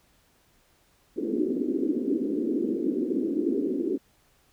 pink band-pass noise, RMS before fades -27 dBFS, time 1.16-3.98 s, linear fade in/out 20 ms, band 240 to 400 Hz, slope 48 dB/octave, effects pink hiss -64 dBFS RMS until 4.52 s

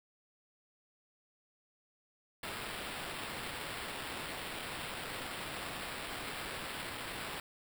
white noise with sample-and-hold, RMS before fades -42 dBFS, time 2.43-7.4 s, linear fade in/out 2 ms, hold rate 6300 Hz, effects none

